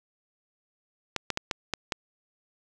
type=clicks; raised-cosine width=0.2 ms; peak=-10 dBFS; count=6; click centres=1.163 / 1.303 / 1.374 / 1.512 / 1.737 / 1.922 s; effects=none